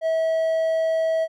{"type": "tone", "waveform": "triangle", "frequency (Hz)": 647, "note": "E5", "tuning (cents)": -32, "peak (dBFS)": -17, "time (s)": [0.01, 1.28], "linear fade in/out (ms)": 50, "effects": []}